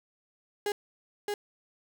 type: tone with echo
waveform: 35% pulse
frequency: 411.8 Hz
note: G#4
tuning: 15 cents flat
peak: -26 dBFS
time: 0.66-0.72 s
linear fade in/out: 2 ms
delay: 620 ms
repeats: 1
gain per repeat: -2 dB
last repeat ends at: 1.34 s
effects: none